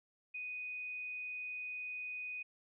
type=tone; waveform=sine; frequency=2489 Hz; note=D#7; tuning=in tune; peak=-40 dBFS; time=0.34-2.43 s; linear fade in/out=10 ms; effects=none